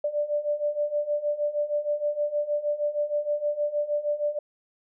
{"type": "beating tone pair", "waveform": "sine", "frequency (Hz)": [586, 592.4], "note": ["D5", "D5"], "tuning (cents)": [-4, 15], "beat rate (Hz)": 6.4, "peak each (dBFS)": [-29, -26], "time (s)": [0.04, 4.39], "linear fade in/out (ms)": 5, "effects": []}